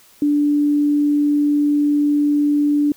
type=tone; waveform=sine; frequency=292.4 Hz; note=D4; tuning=7 cents flat; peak=-13 dBFS; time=0.22-2.92 s; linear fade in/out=2 ms; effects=white hiss -50 dBFS RMS until 2.96 s